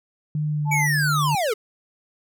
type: tone with pitch glide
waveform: sine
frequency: 151.3 to 148.44 Hz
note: D#3 to D3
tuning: -48 to +19 cents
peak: -21 dBFS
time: 0.35-1.35 s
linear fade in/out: 2 ms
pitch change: -33 cents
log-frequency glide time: 0.47-0.64 s
type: tone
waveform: sine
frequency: 869 Hz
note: A5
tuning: 22 cents flat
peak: -24 dBFS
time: 0.65-0.88 s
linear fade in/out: 50 ms
type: linear sweep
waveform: square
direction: down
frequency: 2308 to 400.7 Hz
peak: -21 dBFS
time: 0.71-1.54 s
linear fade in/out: 10 ms
effects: none